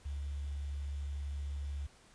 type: tone with quantisation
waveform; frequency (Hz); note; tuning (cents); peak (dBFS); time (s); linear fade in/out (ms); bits
sine; 71.2; C#2; +47; -36; 0.05-1.87; 10; 10
effects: pink hiss -62 dBFS RMS until 2.14 s + resampled to 22050 Hz